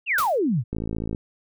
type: exponential sweep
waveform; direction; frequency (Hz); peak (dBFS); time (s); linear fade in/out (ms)
sine; down; 2913 to 102.5; -19; 0.06-0.64; 50
type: noise with exponential decay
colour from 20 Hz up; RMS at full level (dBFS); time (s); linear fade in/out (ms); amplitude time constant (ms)
white; -25; 0.18-0.39; 5; 45
type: click train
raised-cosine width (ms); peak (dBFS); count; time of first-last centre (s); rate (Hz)
3; -16; 24; 0.73-1.148; 55
effects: none